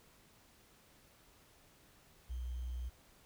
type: tone with sample-and-hold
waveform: sine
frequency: 61.74 Hz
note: B1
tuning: in tune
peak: -38 dBFS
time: 2.29-2.9 s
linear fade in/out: 20 ms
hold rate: 3150 Hz
effects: pink hiss -65 dBFS RMS until 3.25 s